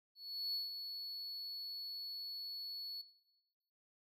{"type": "tone with ADSR envelope", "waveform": "triangle", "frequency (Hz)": 4404, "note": "C#8", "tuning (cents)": -12, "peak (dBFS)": -34, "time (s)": [0.15, 3.02], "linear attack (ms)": 390, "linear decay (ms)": 160, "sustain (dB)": -7, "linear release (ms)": 12, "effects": ["noise-tail reverb RT60 1.0 s tail -17 dB re dry"]}